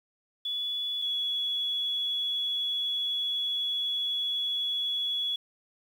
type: tone pair in turn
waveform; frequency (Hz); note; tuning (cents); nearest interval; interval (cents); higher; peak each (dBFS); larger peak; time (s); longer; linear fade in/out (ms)
sine; 3421 / 3378; A7 / G#7; -49 / +29; unison; 22; first; -29 / -27; second; 0.45-1.02 / 1.02-5.36; second; 5
effects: 9-bit

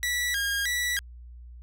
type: tone with vibrato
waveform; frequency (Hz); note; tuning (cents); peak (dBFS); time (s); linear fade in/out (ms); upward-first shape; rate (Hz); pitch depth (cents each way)
sawtooth; 1780; A6; +20; -22; 0.03-0.99; 0; square; 1.6; 160
effects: added 60 Hz sine -42 dBFS peak until 1.62 s

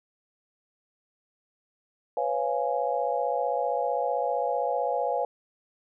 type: chord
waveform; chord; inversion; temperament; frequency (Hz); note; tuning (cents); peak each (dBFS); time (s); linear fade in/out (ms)
sine; C# dominant seventh; third; just; 498.9 / 554.4 / 693 / 831.5; B4 / C#5 / E#5 / G#5; +17 / 0 / -14 / +2; -30; 2.17-5.25; 2
effects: none

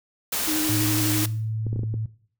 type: noise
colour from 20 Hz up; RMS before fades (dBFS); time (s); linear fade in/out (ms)
white; -26; 0.32-1.26; 5
type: tone with vibrato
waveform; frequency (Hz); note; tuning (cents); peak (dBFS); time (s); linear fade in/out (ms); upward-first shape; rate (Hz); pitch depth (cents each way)
sine; 310.1; D#4; -6; -25; 0.47-1.25; 10; sine; 12; 39
type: tone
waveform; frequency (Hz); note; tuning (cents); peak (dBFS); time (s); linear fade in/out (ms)
sine; 110; A2; 0; -24; 0.69-2.06; 5
type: clicks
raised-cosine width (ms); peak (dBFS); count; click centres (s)
3; -19; 6; 1.667 / 1.73 / 1.761 / 1.793 / 1.834 / 1.941
effects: noise-tail reverb RT60 0.5 s tail -18 dB re dry

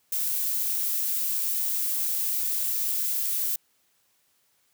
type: noise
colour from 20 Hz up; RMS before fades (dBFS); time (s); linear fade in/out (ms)
violet; -27; 0.12-3.56; 5
effects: white hiss -68 dBFS RMS until 4.73 s + high-pass 60 Hz 12 dB/octave

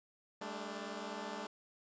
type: chord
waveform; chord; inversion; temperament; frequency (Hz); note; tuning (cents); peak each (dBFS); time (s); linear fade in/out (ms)
10% pulse; G suspended second; none; equal with one note detuned; 200.5 / 220 / 293.7; G3 / A3 / D4; +39 / 0 / 0; -37 / -37 / -39; 0.41-1.47; 5
effects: resampled to 16000 Hz

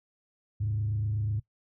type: tone with frequency modulation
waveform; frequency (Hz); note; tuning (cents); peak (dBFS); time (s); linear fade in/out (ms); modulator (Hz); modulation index
sine; 105.1; G#2; +21; -26; 0.6-1.4; 10; 28.1; 0.45
effects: noise-tail reverb RT60 0.1 s tail -19 dB re dry + tanh soft clip ceiling -22 dBFS

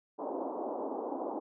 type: band-pass noise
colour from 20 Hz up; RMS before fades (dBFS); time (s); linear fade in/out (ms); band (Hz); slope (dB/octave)
pink; -37; 0.18-1.4; 20; 260 to 970; 48
effects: none

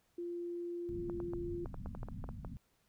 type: tone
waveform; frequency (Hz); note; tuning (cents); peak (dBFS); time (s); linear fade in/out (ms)
sine; 346.7; F4; -13; -38; 0.18-1.65; 5
type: low-pass noise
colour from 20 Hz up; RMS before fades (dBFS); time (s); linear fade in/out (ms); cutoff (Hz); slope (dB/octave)
pink; -45; 0.89-2.57; 0; 260; 96
type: clicks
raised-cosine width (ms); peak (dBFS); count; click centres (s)
1; -32; 12; 1.098 / 1.202 / 1.335 / 1.659 / 1.743 / 1.86 / 1.95 / 2.031 / 2.086 / 2.241 / 2.29 / 2.448
effects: pink hiss -75 dBFS RMS until 2.88 s

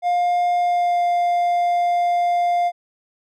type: tone with pitch glide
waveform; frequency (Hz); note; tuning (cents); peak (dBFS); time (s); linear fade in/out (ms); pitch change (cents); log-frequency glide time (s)
triangle; 707 to 701.3; F5 to F5; +21 to +7; -14; 0.02-2.72; 50; -14; 0.61-1.04
effects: none

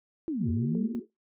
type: linear two-way sweep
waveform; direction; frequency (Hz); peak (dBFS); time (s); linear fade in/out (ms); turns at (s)
sine; down then up; 344.1 to 81.2 to 247; -28; 0.28-0.95; 0; 0.5
type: tone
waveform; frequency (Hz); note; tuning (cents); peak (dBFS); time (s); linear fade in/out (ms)
sine; 232.7; A#3; -3; -28; 0.4-1; 10
type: band-pass noise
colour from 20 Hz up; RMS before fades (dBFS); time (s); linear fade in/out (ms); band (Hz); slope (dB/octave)
white; -45; 0.41-1.07; 50; 340 to 390; 96
type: tone with exponential decay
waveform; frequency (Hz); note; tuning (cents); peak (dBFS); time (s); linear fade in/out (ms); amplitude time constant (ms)
sine; 440; A4; 0; -35; 0.75-1.1; 1; 76
effects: noise-tail reverb RT60 0.2 s tail -20 dB re dry

